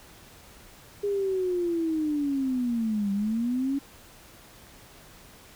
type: linear two-way sweep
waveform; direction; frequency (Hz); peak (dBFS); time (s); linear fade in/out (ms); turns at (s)
sine; down then up; 410.4 to 196 to 281.7; -24; 1.03-3.79; 10; 3.12
effects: pink hiss -51 dBFS RMS until 5.55 s